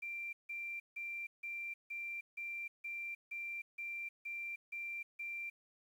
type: tone bursts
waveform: sine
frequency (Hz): 2363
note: D7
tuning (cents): +10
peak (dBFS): -40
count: 12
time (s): 0.02-5.5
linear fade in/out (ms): 10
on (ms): 310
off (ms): 160
effects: 11-bit